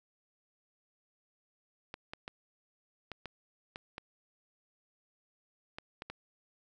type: clicks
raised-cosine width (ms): 0.3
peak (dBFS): -25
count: 10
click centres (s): 1.941 / 2.135 / 2.279 / 3.117 / 3.257 / 3.759 / 3.981 / 5.785 / 6.021 / 6.1
effects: none